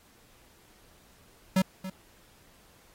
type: tone with echo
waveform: square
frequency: 188.4 Hz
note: F#3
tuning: 32 cents sharp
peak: -21 dBFS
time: 1.56-1.62 s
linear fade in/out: 5 ms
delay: 280 ms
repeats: 1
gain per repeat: -14 dB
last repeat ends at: 1.9 s
effects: pink hiss -60 dBFS RMS until 2.94 s + AAC 48 kbps